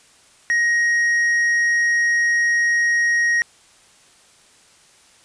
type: tone with tanh clipping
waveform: triangle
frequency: 1881 Hz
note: A#6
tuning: 15 cents sharp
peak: -16 dBFS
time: 0.5-3.42 s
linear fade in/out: 0 ms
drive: 9 dB
effects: white hiss -52 dBFS RMS until 5.24 s + resampled to 22050 Hz